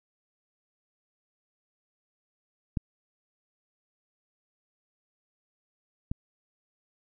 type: clicks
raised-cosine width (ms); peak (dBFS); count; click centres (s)
5; -15 / -18; 2; 2.772 / 6.115
effects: none